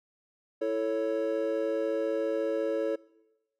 triangle chord, A major, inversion second, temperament equal, 329.6 / 440 / 554.4 Hz, E4 / A4 / C#5, 0 / 0 / 0 cents, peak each -32 / -29 / -28 dBFS, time 0.61-2.96 s, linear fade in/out 10 ms, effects noise-tail reverb RT60 1.0 s tail -22 dB re dry

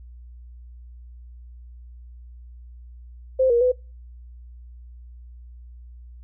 sine tone with pitch steps, 521 / 473.4 / 502 Hz, C5 / A#4 / B4, -7 / +27 / +28 cents, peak -15 dBFS, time 3.39-3.72 s, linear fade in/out 10 ms, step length 110 ms, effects noise-tail reverb RT60 0.3 s tail -24 dB re dry + added 60 Hz sine -40 dBFS peak until 6.23 s

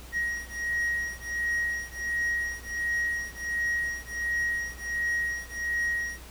triangle beating tone pair, 1889 / 1890.4 Hz, A#6 / A#6, +22 / +24 cents, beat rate 1.4 Hz, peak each -29 dBFS, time 0.12-6.21 s, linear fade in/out 50 ms, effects added 60 Hz sine -44 dBFS peak until 6.3 s + pink hiss -48 dBFS RMS until 6.3 s

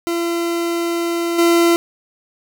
40% pulse tone with level steps, 340 Hz, F4, 46 cents flat, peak -17 / -10 dBFS, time 0.07-1.76 s, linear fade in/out 0 ms, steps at 1.38 s, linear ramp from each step 10 ms, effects none

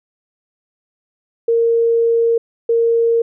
sine tone pair in turn, 462.4 / 462.4 Hz, A#4 / A#4, -14 / -14 cents, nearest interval unison, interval 0 cents, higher neither, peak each -11 dBFS, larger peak neither, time 1.48-2.38 / 2.69-3.22 s, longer first, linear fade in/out 5 ms, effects none

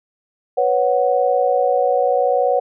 sine chord, B suspended second, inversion none, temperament equal, 493.9 / 554.4 / 740 Hz, B4 / C#5 / F#5, 0 / 0 / 0 cents, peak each -18 dBFS, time 0.57-2.6 s, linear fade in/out 10 ms, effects none

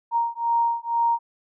sine beating tone pair, 932 / 934.1 Hz, A#5 / A#5, -1 / +3 cents, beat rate 2.1 Hz, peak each -23 / -23 dBFS, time 0.11-1.19 s, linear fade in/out 50 ms, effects none

